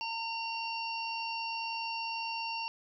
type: harmonic tone with a mistuned harmonic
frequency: 911 Hz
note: A#5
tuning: 40 cents flat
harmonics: 1 / 3 / 5 / 6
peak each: -37 / -38 / -43 / -45 dBFS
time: 0.01-2.68 s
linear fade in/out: 0 ms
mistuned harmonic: 3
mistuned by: +15 cents
effects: none